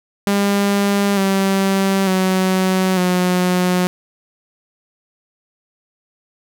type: tone with pitch steps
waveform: sawtooth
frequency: 200.8 / 193.96 / 187.35 / 180.97 Hz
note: G3 / G3 / F#3 / F#3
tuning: +42 / -18 / +22 / -38 cents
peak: -10 dBFS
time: 0.27-3.87 s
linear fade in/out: 0 ms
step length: 900 ms
effects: none